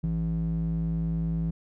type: tone with band-pass filter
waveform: square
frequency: 55 Hz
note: A1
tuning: in tune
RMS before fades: -28 dBFS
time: 0.03-1.51 s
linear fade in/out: 10 ms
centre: 140 Hz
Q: 7.4
effects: none